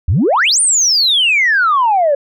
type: exponential two-way sweep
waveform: sine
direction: up then down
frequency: 69.3 to 9390 to 548 Hz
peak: -8 dBFS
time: 0.08-2.15 s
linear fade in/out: 5 ms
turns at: 0.6 s
effects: tanh soft clip ceiling -5 dBFS